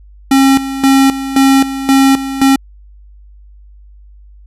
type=tone with tremolo; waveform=square; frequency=270 Hz; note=C#4; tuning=45 cents flat; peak=-6 dBFS; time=0.31-2.56 s; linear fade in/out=5 ms; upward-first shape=square; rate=1.9 Hz; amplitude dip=75%; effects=added 50 Hz sine -36 dBFS peak until 4.46 s + resampled to 32000 Hz